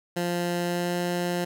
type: tone with pitch glide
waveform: 15% pulse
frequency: 174.61 to 175.93 Hz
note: F3 to F3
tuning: 0 to +13 cents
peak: -19 dBFS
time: 0.16-1.45 s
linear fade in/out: 10 ms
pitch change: +13 cents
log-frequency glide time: 0.65-0.97 s
effects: none

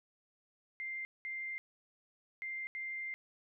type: tone bursts at uneven times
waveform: sine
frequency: 2096 Hz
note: C7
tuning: 2 cents sharp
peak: -38 dBFS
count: 4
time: 0.8-1.05 / 1.25-1.58 / 2.42-2.67 / 2.75-3.14 s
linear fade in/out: 0 ms
effects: none

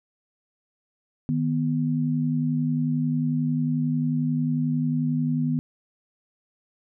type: tone pair together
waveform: sine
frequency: 155.22 / 246.4 Hz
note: D#3 / B3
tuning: -4 / -4 cents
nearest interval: minor sixth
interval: 800 cents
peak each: -24 dBFS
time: 1.29-5.59 s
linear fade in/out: 0 ms
effects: none

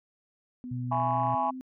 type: tone with pitch glide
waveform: sine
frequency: 248.9 to 258.3 Hz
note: B3 to C4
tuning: +14 to -22 cents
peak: -36 dBFS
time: 0.64-1.61 s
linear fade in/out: 0 ms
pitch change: +64 cents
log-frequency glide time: 0.9-1.2 s
type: tone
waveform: sine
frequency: 123.47 Hz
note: B2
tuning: in tune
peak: -31 dBFS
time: 0.71-1.35 s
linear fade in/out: 5 ms
type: chord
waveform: sine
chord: C# minor seventh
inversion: first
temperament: just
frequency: 665.2 / 831.5 / 997.9 / 1108.7 Hz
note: E5 / G#5 / B5 / C#6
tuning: +16 / +2 / +18 / 0 cents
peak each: -33 / -27 / -31 / -32 dBFS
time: 0.91-1.51 s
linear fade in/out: 10 ms
effects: tanh soft clip ceiling -15 dBFS

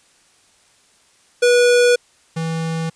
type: tone pair in turn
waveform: square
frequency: 486.6 / 162.99 Hz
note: B4 / E3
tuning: -26 / -19 cents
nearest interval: octave + perfect fifth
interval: 1893 cents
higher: first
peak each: -11 / -21 dBFS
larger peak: first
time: 1.42-1.96 / 2.36-2.9 s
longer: neither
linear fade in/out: 10 ms
effects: white hiss -55 dBFS RMS until 2.95 s + resampled to 22050 Hz

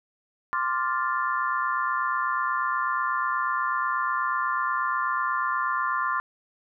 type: chord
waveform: sine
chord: D minor seventh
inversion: third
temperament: equal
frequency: 1046.5 / 1174.7 / 1396.9 / 1760 Hz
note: C6 / D6 / F6 / A6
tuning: 0 / 0 / 0 / 0 cents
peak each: -27 / -29 / -30 / -32 dBFS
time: 0.53-6.2 s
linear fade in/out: 0 ms
effects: none

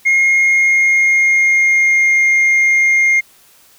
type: tone with pitch glide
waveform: sine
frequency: 2143 to 2123 Hz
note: C7 to C7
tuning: +41 to +25 cents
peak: -6 dBFS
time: 0.05-3.21 s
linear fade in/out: 20 ms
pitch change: -16 cents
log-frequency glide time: 0.23-2.24 s
effects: tanh soft clip ceiling -8 dBFS + white hiss -48 dBFS RMS until 3.78 s

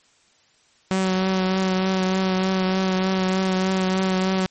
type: tone with vibrato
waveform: sawtooth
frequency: 188 Hz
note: F#3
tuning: 28 cents sharp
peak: -15 dBFS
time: 0.91-4.46 s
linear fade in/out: 0 ms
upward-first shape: triangle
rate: 3.3 Hz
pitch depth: 21 cents each way
effects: white hiss -59 dBFS RMS until 4.5 s + MP3 32 kbps

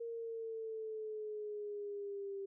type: exponential sweep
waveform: sine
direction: down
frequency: 465.9 to 392 Hz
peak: -40 dBFS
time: 0-2.46 s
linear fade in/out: 10 ms
effects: none

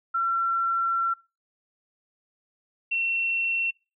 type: tone pair in turn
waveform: sine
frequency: 1357 / 2714 Hz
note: E6 / E7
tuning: +50 / +50 cents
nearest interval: octave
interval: 1200 cents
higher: second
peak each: -22 / -23 dBFS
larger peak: first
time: 0.14-1.14 / 2.91-3.71 s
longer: first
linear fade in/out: 10 ms
effects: noise-tail reverb RT60 0.3 s tail -24 dB re dry

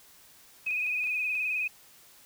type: tone with vibrato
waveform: sine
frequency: 2501 Hz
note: D#7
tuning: 8 cents sharp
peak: -27 dBFS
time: 0.66-1.68 s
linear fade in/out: 10 ms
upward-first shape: sine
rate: 19 Hz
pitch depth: 49 cents each way
type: clicks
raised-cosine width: 0.2 ms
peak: -33 dBFS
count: 6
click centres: 0.665 / 0.709 / 0.866 / 1.04 / 1.072 / 1.353 s
effects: white hiss -56 dBFS RMS until 2.25 s

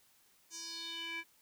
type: tone with band-pass filter sweep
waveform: square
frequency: 332.3 Hz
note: E4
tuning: 14 cents sharp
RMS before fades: -43 dBFS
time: 0.5-1.24 s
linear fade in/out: 50 ms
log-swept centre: 6600 to 2100 Hz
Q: 4.3
effects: white hiss -68 dBFS RMS until 1.41 s

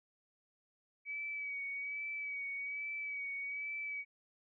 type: tone with vibrato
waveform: sine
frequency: 2275 Hz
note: C#7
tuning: 44 cents sharp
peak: -38 dBFS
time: 1.05-4.05 s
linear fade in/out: 50 ms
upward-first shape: sine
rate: 1.2 Hz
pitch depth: 32 cents each way
effects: none

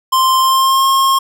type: tone with pitch glide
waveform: square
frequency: 1046.5 to 1074.7 Hz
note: C6 to C6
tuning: 0 to +46 cents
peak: -10 dBFS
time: 0.12-1.19 s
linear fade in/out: 10 ms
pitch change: +46 cents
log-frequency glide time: 0.39-0.86 s
effects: none

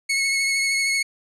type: tone with vibrato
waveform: sawtooth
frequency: 2191 Hz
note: C#7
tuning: 21 cents flat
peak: -16 dBFS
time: 0.09-1.03 s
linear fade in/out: 10 ms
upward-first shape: triangle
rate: 13 Hz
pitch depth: 23 cents each way
effects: resampled to 24000 Hz

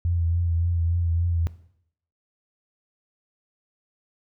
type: tone with vibrato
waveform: sine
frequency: 85 Hz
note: F2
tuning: 46 cents flat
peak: -20 dBFS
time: 0.05-1.47 s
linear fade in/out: 0 ms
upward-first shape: triangle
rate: 3.5 Hz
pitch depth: 43 cents each way
effects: noise-tail reverb RT60 0.7 s tail -17 dB re dry

